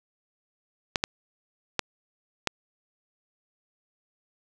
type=clicks; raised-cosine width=0.2 ms; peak=-6 dBFS; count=4; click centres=0.958 / 1.039 / 1.793 / 2.473 s; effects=none